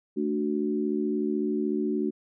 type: chord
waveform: sine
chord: D major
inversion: second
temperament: equal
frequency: 220 / 293.7 / 370 Hz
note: A3 / D4 / F#4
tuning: 0 / 0 / 0 cents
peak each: -29 dBFS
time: 0.16-2.11 s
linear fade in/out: 20 ms
effects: none